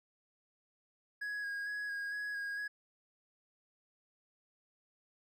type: tone with vibrato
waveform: triangle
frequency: 1654 Hz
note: G#6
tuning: 8 cents flat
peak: -35 dBFS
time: 1.21-2.68 s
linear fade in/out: 10 ms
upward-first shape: square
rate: 2.2 Hz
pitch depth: 18 cents each way
effects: none